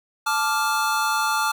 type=chord; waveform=square; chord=D minor; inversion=second; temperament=equal with one note detuned; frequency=874.4 / 1174.7 / 1396.9 Hz; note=A5 / D6 / F6; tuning=-11 / 0 / 0 cents; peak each=-25 / -26 / -25 dBFS; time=0.26-1.52 s; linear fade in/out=10 ms; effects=none